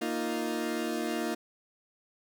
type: chord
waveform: 30% pulse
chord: Bb suspended fourth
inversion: none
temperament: equal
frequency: 233.1 / 311.1 / 349.2 Hz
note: Bb3 / Eb4 / F4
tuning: 0 / 0 / 0 cents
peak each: -32 dBFS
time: 0.01-1.35 s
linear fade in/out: 10 ms
effects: none